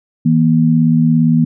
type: tone pair together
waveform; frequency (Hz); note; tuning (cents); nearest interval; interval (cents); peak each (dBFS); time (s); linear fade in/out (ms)
sine; 161.54 / 239; E3 / A#3; -35 / +43; perfect fifth; 678; -11; 0.25-1.45; 10
effects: none